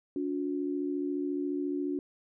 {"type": "tone pair together", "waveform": "sine", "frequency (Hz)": [285.7, 360], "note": ["D4", "F#4"], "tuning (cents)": [-48, -47], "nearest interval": "major third", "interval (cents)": 401, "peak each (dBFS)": [-31, -34], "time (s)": [0.16, 1.99], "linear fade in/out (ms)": 2, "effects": []}